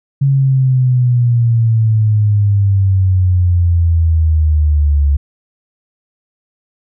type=exponential sweep; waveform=sine; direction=down; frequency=139 to 70.3 Hz; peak=-8 dBFS; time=0.21-5.17 s; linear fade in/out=10 ms; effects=none